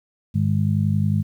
harmonic tone, 51.1 Hz, G#1, 27 cents flat, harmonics 2 / 3 / 4, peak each -20 / -22 / -23 dBFS, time 0.34-1.23 s, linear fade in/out 20 ms, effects 9-bit

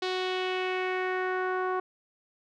sawtooth tone with low-pass filter sweep, 370 Hz, F#4, in tune, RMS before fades -30 dBFS, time 0.02-1.8 s, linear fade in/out 5 ms, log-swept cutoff 4100 to 1200 Hz, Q 2.5, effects none

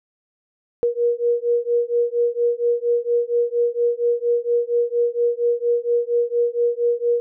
sine beating tone pair, 474 / 478.3 Hz, A#4 / A#4, +29 / +44 cents, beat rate 4.3 Hz, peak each -20 dBFS, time 0.83-7.2 s, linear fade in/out 0 ms, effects none

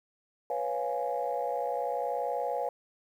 sine chord, C# dominant seventh, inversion third, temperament equal, 493.9 / 554.4 / 698.5 / 830.6 Hz, B4 / C#5 / E#5 / G#5, 0 / 0 / 0 / 0 cents, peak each -34 dBFS, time 0.5-2.69 s, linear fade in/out 2 ms, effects tanh soft clip ceiling -20 dBFS + 10-bit

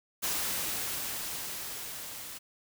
white noise with level ramp, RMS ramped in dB -31 to -43 dBFS, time 0.22-2.39 s, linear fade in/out 20 ms, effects none

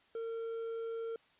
triangle tone with hard clipping, 456.1 Hz, A#4, 38 cents flat, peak -38 dBFS, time 0.15-1.16 s, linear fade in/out 2 ms, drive 7 dB, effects white hiss -67 dBFS RMS until 1.39 s + resampled to 8000 Hz

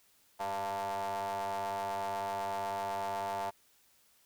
40% pulse ring-modulated tone, 98 Hz, G2, in tune, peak -30 dBFS, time 0.39-3.51 s, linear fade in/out 20 ms, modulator 788 Hz, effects white hiss -67 dBFS RMS until 4.25 s

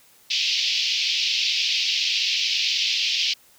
pink band-pass noise, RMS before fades -23 dBFS, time 0.3-3.34 s, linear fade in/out 10 ms, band 2500 to 5400 Hz, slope 48 dB/octave, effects white hiss -55 dBFS RMS until 3.58 s

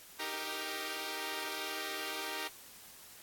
5% pulse chord, Eb major, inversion none, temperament equal, 311.1 / 392 / 466.2 Hz, Eb4 / G4 / Bb4, 0 / 0 / 0 cents, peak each -31 / -29 / -31 dBFS, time 0.19-2.48 s, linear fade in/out 10 ms, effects white hiss -54 dBFS RMS until 3.22 s + AAC 64 kbps

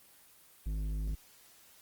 triangle tone with tanh clipping, 51.91 Hz, G#1, in tune, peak -34 dBFS, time 0.66-1.15 s, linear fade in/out 5 ms, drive 15 dB, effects white hiss -60 dBFS RMS until 1.81 s + Opus 24 kbps

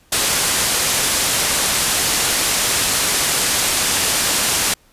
white low-pass noise, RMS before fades -18 dBFS, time 0.12-4.74 s, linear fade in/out 5 ms, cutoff 11000 Hz, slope 24 dB/octave, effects pink hiss -54 dBFS RMS until 4.92 s + resampled to 32000 Hz

